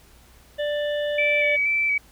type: harmonic tone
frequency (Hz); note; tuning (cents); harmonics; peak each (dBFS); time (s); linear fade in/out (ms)
589; D5; +5; 1 / 3 / 5 / 6; -23 / -33 / -37 / -39; 0.58-1.57; 20
type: tone with vibrato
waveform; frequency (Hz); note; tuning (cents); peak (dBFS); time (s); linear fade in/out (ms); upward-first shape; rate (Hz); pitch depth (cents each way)
sine; 2300; D7; -37; -19; 1.18-1.98; 5; square; 2.1; 19
effects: added 60 Hz sine -54 dBFS peak until 2.11 s + pink hiss -54 dBFS RMS until 2.11 s